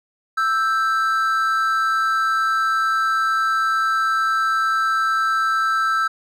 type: tone pair together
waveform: triangle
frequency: 1321.1 / 1570 Hz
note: E6 / G6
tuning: +3 / +2 cents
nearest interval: minor third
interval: 299 cents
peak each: -16 / -21 dBFS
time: 0.37-6.08 s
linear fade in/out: 10 ms
effects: none